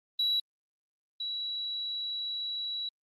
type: tone pair in turn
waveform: sine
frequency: 3911 / 3911 Hz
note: B7 / B7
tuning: -18 / -18 cents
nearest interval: unison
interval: 0 cents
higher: neither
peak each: -24 / -32 dBFS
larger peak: first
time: 0.19-0.4 / 1.2-2.89 s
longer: second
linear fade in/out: 5 ms
effects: tanh soft clip ceiling -22 dBFS + Opus 24 kbps